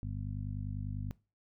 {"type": "harmonic tone", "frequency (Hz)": 50.1, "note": "G1", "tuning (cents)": 38, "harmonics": [1, 2, 3, 4, 5], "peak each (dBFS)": [-40, -38, -44, -48, -48], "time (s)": [0.03, 1.11], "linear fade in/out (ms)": 0, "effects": ["noise-tail reverb RT60 0.3 s tail -21 dB re dry"]}